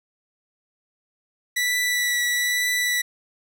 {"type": "tone with vibrato", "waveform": "sawtooth", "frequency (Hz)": 1962, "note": "B6", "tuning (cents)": -12, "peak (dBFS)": -17, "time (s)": [1.56, 3.02], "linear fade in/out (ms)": 10, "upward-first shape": "triangle", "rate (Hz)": 1.1, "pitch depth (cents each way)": 15, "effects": []}